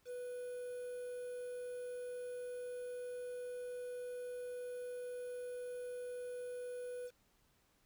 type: tone with quantisation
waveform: triangle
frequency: 493.9 Hz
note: B4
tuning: in tune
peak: -40 dBFS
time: 0.05-7.11 s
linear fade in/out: 50 ms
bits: 10
effects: pink hiss -74 dBFS RMS until 7.85 s